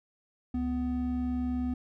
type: tone pair together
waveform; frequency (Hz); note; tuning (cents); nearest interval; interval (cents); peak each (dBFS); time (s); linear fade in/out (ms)
triangle; 70 / 249.5; C#2 / B3; +18 / +18; octave + minor seventh; 2200; -33 / -27; 0.54-1.74; 5
effects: none